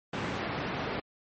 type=band-pass noise; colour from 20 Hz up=pink; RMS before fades=-34 dBFS; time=0.13-1 s; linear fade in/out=5 ms; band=120 to 2500 Hz; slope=12 dB/octave; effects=MP3 32 kbps